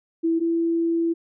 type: tone pair in turn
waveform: sine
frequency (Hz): 329.6 / 333.6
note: E4 / E4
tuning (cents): 0 / +21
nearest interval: unison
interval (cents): 21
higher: second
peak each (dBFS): -18 / -19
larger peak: first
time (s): 0.23-0.4 / 0.4-1.14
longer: second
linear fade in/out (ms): 20
effects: none